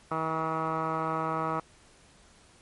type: tone with low-pass filter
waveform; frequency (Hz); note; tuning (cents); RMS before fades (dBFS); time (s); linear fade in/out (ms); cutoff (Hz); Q
10% pulse; 160.2; E3; -49; -30; 0.11-1.6; 5; 1300; 6.5
effects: pink hiss -58 dBFS RMS until 2.61 s + MP3 48 kbps